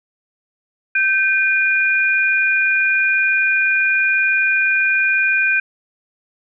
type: tone pair together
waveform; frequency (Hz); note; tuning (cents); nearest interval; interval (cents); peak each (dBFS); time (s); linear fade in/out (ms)
sine; 1554 / 2433; G6 / D#7; -16 / -39; minor sixth; 777; -16; 0.95-5.6; 5
effects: none